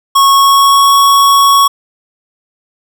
square tone with pitch glide, 1100 to 1112.8 Hz, C#6 to C#6, -14 to +6 cents, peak -5 dBFS, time 0.15-1.68 s, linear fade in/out 10 ms, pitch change +20 cents, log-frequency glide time 0.31-0.95 s, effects none

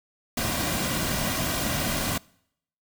pink noise with comb filter, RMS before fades -27 dBFS, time 0.37-2.18 s, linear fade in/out 5 ms, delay 2.3 ms, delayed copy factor -0.55, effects noise-tail reverb RT60 0.7 s tail -24 dB re dry

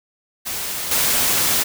white noise with level steps, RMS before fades -26 / -18 dBFS, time 0.45-1.64 s, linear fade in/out 20 ms, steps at 0.91 s, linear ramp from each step 5 ms, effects none

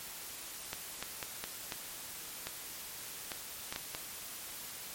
clicks, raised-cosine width 0.2 ms, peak -19 dBFS, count 10, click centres 0.731 / 1.026 / 1.228 / 1.44 / 1.722 / 2.47 / 3.318 / 3.725 / 3.761 / 3.949 s, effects white hiss -45 dBFS RMS until 4.94 s + MP3 64 kbps

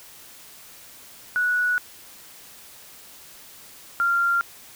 sine tone pair in turn, 1470 / 1387.5 Hz, F#6 / F6, -12 / -12 cents, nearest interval minor second, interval 100 cents, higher first, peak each -19 / -18 dBFS, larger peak second, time 1.36-1.78 / 4-4.41 s, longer first, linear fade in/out 0 ms, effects white hiss -46 dBFS RMS until 4.75 s

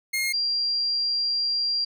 sawtooth / sine tone pair in turn, 2138 / 4758 Hz, C7 / D8, +37 / +22 cents, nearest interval octave + major second, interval 1385 cents, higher second, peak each -20 / -22 dBFS, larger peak first, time 0.13-0.33 / 0.33-1.85 s, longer second, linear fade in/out 10 ms, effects none

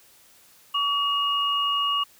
sine tone pair together, 1137 / 2865 Hz, C#6 / F7, +44 / +44 cents, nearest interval octave + major third, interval 1600 cents, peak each -24 dBFS, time 0.74-2.04 s, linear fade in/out 10 ms, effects white hiss -55 dBFS RMS until 2.19 s

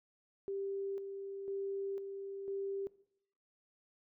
sine tone with tremolo, 393.5 Hz, G4, 7 cents sharp, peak -36 dBFS, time 0.48-2.87 s, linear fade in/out 0 ms, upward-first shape square, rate 1 Hz, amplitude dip 45%, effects noise-tail reverb RT60 0.7 s tail -20 dB re dry

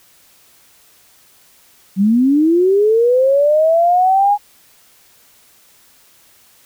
sine linear sweep, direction up, 185.2 to 832 Hz, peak -9 dBFS, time 1.96-4.38 s, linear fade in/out 50 ms, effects white hiss -50 dBFS RMS until 6.65 s

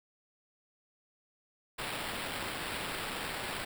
white noise with sample-and-hold, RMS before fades -38 dBFS, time 1.78-3.65 s, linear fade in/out 10 ms, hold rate 6300 Hz, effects none

